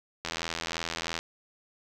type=click train; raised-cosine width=0.2 ms; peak=-14 dBFS; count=79; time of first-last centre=0.25-1.19 s; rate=83 Hz; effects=none